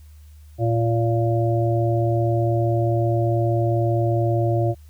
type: harmonic tone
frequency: 115.3 Hz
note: A#2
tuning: 19 cents flat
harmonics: 1 / 3 / 5 / 6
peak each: -19 / -24 / -26 / -27 dBFS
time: 0.58-4.75 s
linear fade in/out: 50 ms
effects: added 75 Hz sine -42 dBFS peak until 4.89 s + white hiss -60 dBFS RMS until 4.89 s